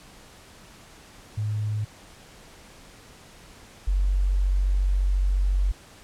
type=tone pair in turn; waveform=sine; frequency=106.1 / 47.14 Hz; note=G#2 / F#1; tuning=+38 / +33 cents; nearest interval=octave + major second; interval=1405 cents; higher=first; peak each=-24 / -19 dBFS; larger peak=second; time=1.37-1.85 / 3.87-5.72 s; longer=second; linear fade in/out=10 ms; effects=pink hiss -49 dBFS RMS until 6.03 s + low-pass 10000 Hz 12 dB/octave